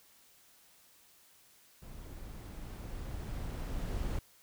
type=noise with level ramp; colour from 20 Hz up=brown; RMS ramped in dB=-48 to -35 dBFS; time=1.82-4.19 s; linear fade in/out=5 ms; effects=white hiss -63 dBFS RMS until 4.42 s